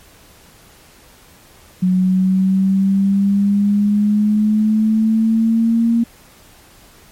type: exponential sweep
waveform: sine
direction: up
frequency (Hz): 183 to 233.1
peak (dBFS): -11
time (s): 1.82-6.04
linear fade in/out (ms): 10
effects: pink hiss -46 dBFS RMS until 7.11 s + MP3 64 kbps